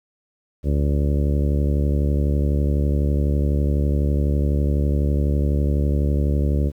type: harmonic tone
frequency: 72 Hz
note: D2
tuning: 34 cents flat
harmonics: 1 / 2 / 3 / 4 / 5 / 6 / 7 / 8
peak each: -18 / -24 / -28 / -30 / -32 / -34 / -35 / -36 dBFS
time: 0.63-6.72 s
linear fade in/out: 50 ms
effects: 9-bit